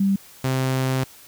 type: tone pair in turn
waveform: sine / sawtooth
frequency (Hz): 196 / 131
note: G3 / C3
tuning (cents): 0 / +2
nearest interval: perfect fifth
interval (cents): 698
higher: first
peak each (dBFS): -16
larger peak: neither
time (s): 0-0.16 / 0.44-1.04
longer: second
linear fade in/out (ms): 5
effects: white hiss -47 dBFS RMS until 1.27 s